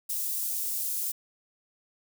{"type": "high-pass noise", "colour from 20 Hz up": "white", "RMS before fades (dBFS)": -31, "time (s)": [0.09, 1.12], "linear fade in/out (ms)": 10, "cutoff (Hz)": 8600, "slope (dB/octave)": 12, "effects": []}